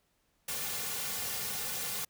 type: noise with comb filter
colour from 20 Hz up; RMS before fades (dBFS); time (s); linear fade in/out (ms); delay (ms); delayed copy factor
white; -36; 0.48-2.05; 5; 3.1; -0.85
effects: pink hiss -74 dBFS RMS until 2.09 s